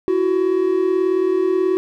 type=tone pair together; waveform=triangle; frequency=335.6 / 374.1 Hz; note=E4 / F#4; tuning=+31 / +19 cents; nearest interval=major second; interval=188 cents; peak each=-19 / -14 dBFS; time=0.08-1.77 s; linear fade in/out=0 ms; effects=none